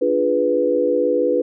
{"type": "chord", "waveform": "sine", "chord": "D diminished seventh", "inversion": "none", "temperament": "equal", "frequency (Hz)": [293.7, 349.2, 415.3, 493.9], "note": ["D4", "F4", "Ab4", "Cb5"], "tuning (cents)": [0, 0, 0, 0], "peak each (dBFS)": [-23, -23, -23, -17], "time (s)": [0.01, 1.42], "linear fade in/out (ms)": 10, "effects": []}